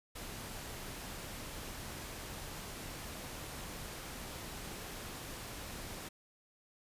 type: noise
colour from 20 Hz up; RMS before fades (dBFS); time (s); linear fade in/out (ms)
pink; -45; 0.15-6.09; 10
effects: resampled to 32000 Hz